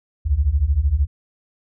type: beating tone pair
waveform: sine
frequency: 63.6 / 76.6 Hz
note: C2 / D#2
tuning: -48 / -27 cents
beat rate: 13 Hz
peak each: -19 / -17 dBFS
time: 0.25-1.07 s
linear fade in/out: 20 ms
effects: none